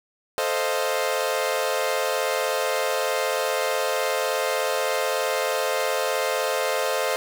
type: chord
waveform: sawtooth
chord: F dominant seventh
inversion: first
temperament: equal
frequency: 440 / 523.3 / 622.3 / 698.5 Hz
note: A4 / C5 / Eb5 / F5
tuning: 0 / 0 / 0 / 0 cents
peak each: -25 / -22 / -24 / -27 dBFS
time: 0.38-7.16 s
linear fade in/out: 0 ms
effects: none